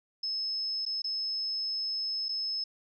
sine tone with dropouts, 5200 Hz, E8, 24 cents flat, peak -30 dBFS, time 0.23-2.64 s, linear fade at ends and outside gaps 5 ms, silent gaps 0.853-0.862 / 1.02-1.042 / 2.285-2.29 s, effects none

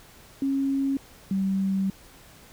sine tone pair in turn, 273.1 / 193.11 Hz, C#4 / G3, -26 / -26 cents, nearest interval tritone, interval 600 cents, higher first, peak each -22 dBFS, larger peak neither, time 0.42-0.97 / 1.31-1.9 s, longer second, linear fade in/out 2 ms, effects pink hiss -51 dBFS RMS until 2.52 s

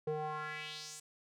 square tone with band-pass filter sweep, 152.9 Hz, D#3, 30 cents flat, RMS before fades -41 dBFS, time 0.07-1 s, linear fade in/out 5 ms, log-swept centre 440 to 8500 Hz, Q 2.8, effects none

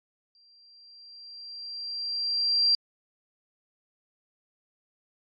sine tone with exponential growth, 4732 Hz, D8, 12 cents sharp, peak -18 dBFS, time 0.35-2.75 s, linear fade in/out 1 ms, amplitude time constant 520 ms, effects AAC 64 kbps

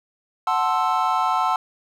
triangle chord, F# half-diminished seventh, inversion none, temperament equal, 740 / 880 / 1046.5 / 1318.5 Hz, F#5 / A5 / C6 / E6, 0 / 0 / 0 / 0 cents, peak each -22 dBFS, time 0.47-1.56 s, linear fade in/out 2 ms, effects none

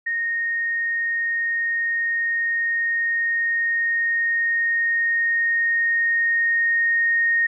sine tone with level ramp, 1855 Hz, A#6, 9 cents flat, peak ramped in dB -21 to -16 dBFS, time 0.06-7.47 s, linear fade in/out 10 ms, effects none

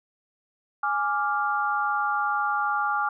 sine chord, D diminished, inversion second, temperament equal, 830.6 / 1174.7 / 1396.9 Hz, Ab5 / D6 / F6, 0 / 0 / 0 cents, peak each -27 dBFS, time 0.83-3.09 s, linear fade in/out 5 ms, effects none

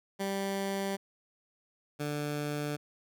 15% pulse tone pair in turn, 196 / 147.43 Hz, G3 / D3, 0 / +7 cents, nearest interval perfect fourth, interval 493 cents, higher first, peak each -25 / -26 dBFS, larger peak first, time 0.19-0.97 / 1.99-2.77 s, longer neither, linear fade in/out 20 ms, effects none

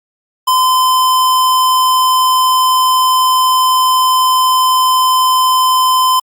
square tone, 1026 Hz, C6, 34 cents flat, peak -9 dBFS, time 0.47-6.2 s, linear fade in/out 10 ms, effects Opus 48 kbps

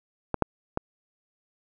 clicks, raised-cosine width 1 ms, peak -11 / -6 / -12 dBFS, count 3, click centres 0.343 / 0.423 / 0.774 s, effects none

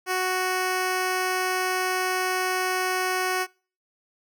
10% pulse tone, 370 Hz, F#4, in tune, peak -15 dBFS, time 0.06-3.47 s, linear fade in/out 50 ms, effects noise-tail reverb RT60 0.4 s tail -26 dB re dry

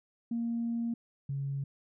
sine tone pair in turn, 233.1 / 138.67 Hz, A#3 / C#3, 0 / +1 cents, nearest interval major sixth, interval 899 cents, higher first, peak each -29 / -31 dBFS, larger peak first, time 0.31-0.94 / 1.29-1.64 s, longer first, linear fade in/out 5 ms, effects tanh soft clip ceiling -25 dBFS

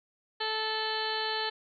harmonic tone with a mistuned harmonic, 437.1 Hz, A4, 11 cents flat, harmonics 1 / 2 / 3 / 4 / 5 / 6 / 7 / 8 / 9 / 10, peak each -37 / -35 / -42 / -36 / -47 / -46 / -38 / -43 / -38 / -39 dBFS, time 0.4-1.5 s, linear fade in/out 10 ms, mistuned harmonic 9, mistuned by +44 cents, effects none

